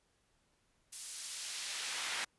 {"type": "noise with high-pass filter sweep", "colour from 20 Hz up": "brown", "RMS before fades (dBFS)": -41, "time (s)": [0.92, 2.25], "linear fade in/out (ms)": 10, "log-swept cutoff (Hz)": [8300, 1700], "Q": 0.72, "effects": ["pink hiss -75 dBFS RMS until 2.38 s", "resampled to 24000 Hz"]}